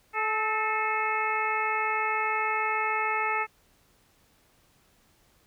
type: harmonic tone with a mistuned harmonic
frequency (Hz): 433.4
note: A4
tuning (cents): -26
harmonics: 1 / 2 / 3 / 4 / 5 / 6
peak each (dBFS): -36 / -30 / -30 / -35 / -31 / -35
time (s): 0.13-3.47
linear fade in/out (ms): 50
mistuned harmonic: 4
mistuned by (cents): +46
effects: pink hiss -64 dBFS RMS until 5.46 s